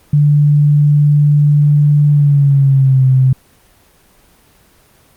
sine tone with pitch glide, 146.83 to 130.81 Hz, D3 to C3, 0 to 0 cents, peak -6 dBFS, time 0.13-3.33 s, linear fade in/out 5 ms, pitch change -200 cents, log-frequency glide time 2.11-3.05 s, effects pink hiss -49 dBFS RMS until 5.16 s + Opus 24 kbps

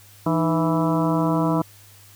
harmonic tone with a mistuned harmonic, 164.81 Hz, E3, in tune, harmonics 1 / 2 / 3 / 4 / 5 / 6 / 7 / 8, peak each -22 / -22 / -30 / -27 / -35 / -27 / -33 / -33 dBFS, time 0.26-1.62 s, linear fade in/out 5 ms, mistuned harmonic 2, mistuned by -96 cents, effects added 101 Hz sine -50 dBFS peak until 2.15 s + white hiss -50 dBFS RMS until 2.15 s

